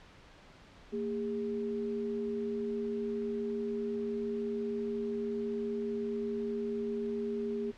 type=tone pair together; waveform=sine; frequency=228.8 / 408.1 Hz; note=A#3 / G#4; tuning=-32 / -30 cents; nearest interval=minor seventh; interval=1002 cents; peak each=-36 / -34 dBFS; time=0.92-7.72 s; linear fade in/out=20 ms; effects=pink hiss -56 dBFS RMS until 7.77 s + low-pass 4000 Hz 12 dB/octave